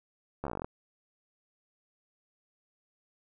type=slowing click train; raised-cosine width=1 ms; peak=-21 dBFS; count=12; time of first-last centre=0.44-0.645 s; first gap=13 ms; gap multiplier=1.07; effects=none